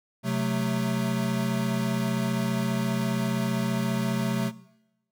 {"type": "chord", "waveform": "square", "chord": "F# diminished", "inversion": "second", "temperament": "equal", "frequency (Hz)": [130.81, 185, 220], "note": ["C3", "F#3", "A3"], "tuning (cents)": [0, 0, 0], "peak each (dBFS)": -30, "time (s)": [0.23, 4.52], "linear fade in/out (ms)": 50, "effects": ["noise-tail reverb RT60 0.9 s tail -19 dB re dry"]}